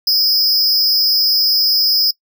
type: tone with amplitude modulation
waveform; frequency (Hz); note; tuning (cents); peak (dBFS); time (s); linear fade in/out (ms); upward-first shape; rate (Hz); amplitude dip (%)
square; 5080; D#8; +35; -7; 0.07-2.11; 5; sine; 295; 90
effects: noise-tail reverb RT60 0.1 s tail -23 dB re dry